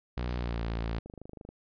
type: tone with pitch glide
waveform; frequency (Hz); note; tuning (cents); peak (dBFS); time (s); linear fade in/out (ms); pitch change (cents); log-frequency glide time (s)
sawtooth; 61 to 56.59; B1 to A1; -21 to +49; -27; 0.17-0.99; 5; -130; 0.37-0.64
type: noise with exponential decay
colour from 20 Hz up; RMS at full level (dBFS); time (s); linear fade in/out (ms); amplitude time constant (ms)
blue; -44; 0.29-0.72; 0; 93
type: click train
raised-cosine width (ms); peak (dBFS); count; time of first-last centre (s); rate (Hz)
2; -31; 12; 1.06-1.49; 25.6
effects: resampled to 11025 Hz